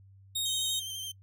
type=tone; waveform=sawtooth; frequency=3729 Hz; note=A#7; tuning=in tune; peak=-26 dBFS; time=0.35-0.8 s; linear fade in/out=10 ms
type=tone with vibrato; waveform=sawtooth; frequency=3136 Hz; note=G7; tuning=in tune; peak=-33 dBFS; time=0.45-1.12 s; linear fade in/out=10 ms; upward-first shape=sine; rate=12 Hz; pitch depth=30 cents each way
effects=noise-tail reverb RT60 0.1 s tail -24 dB re dry + added 97 Hz sine -53 dBFS peak until 1.22 s